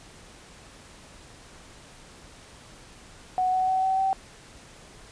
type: tone with pitch steps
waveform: sine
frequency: 740 / 747.3 / 754.7 / 762.1 / 769.6 Hz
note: F#5 / F#5 / F#5 / G5 / G5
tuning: 0 / +17 / +34 / -49 / -32 cents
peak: -21 dBFS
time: 3.38-4.13 s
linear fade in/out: 0 ms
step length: 150 ms
effects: pink hiss -49 dBFS RMS until 5.11 s + resampled to 22050 Hz